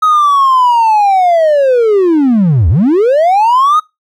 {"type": "linear two-way sweep", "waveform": "triangle", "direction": "down then up", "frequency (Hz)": [1272, 72.7, 1272], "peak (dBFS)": -3, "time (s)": [0.02, 3.8], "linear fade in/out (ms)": 10, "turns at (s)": 2.69, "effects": ["noise-tail reverb RT60 0.2 s tail -23 dB re dry", "tanh soft clip ceiling 0 dBFS"]}